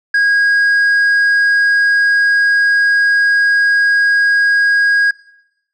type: tone with tanh clipping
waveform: sine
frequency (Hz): 1640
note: G#6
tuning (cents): -22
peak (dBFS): -10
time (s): 0.14-5.11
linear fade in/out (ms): 5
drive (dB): 4
effects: noise-tail reverb RT60 0.9 s tail -22 dB re dry